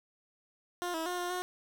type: tone with pitch steps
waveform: 15% pulse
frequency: 353.7 / 323.6 / 357.6 / 354 / 362 Hz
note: F4 / E4 / F4 / F4 / F#4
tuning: +22 / -32 / +41 / +23 / -38 cents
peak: -27 dBFS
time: 0.82-1.42 s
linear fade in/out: 0 ms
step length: 120 ms
effects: 10-bit